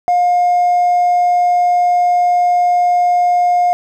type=tone with hard clipping; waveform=triangle; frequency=711 Hz; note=F5; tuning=31 cents sharp; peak=-9 dBFS; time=0.08-3.73 s; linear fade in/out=0 ms; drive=2 dB; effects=none